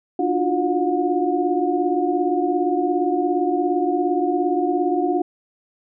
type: tone cluster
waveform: sine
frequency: 296.6 / 345 / 362.3 / 721 Hz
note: D4 / F4 / F#4 / F#5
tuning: +17 / -21 / -36 / -45 cents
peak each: -23 dBFS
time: 0.19-5.22 s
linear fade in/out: 5 ms
effects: none